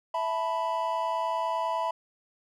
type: chord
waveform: triangle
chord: E suspended fourth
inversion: none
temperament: just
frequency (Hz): 659.3 / 879 / 988.9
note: E5 / A5 / B5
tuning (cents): 0 / -2 / +2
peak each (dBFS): -30 / -32 / -27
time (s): 0.14-1.91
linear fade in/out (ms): 5
effects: none